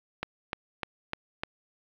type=click train; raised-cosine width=0.3 ms; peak=-14 dBFS; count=5; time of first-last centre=0.23-1.435 s; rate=3.32 Hz; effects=low-pass 4000 Hz 12 dB/octave + 8-bit